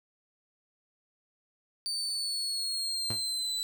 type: exponential sweep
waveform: 35% pulse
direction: down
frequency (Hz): 4598 to 3977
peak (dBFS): -29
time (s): 1.86-3.63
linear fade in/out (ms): 0
type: tone with exponential decay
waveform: sawtooth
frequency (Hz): 111.9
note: A2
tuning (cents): +30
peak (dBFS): -28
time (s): 3.1-3.24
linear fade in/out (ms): 5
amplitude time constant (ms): 29
effects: none